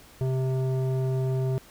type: tone with low-pass filter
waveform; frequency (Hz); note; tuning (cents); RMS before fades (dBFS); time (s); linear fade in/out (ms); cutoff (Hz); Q
square; 130.81; C3; 0; -26; 0.21-1.58; 0; 550; 1.2
effects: pink hiss -52 dBFS RMS until 1.7 s